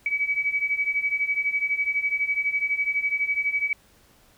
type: beating tone pair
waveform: sine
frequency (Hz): 2271 / 2283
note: C#7 / D7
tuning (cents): +41 / -50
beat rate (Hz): 12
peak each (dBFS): -27 / -24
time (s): 0.06-3.73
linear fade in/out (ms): 2
effects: pink hiss -58 dBFS RMS until 4.37 s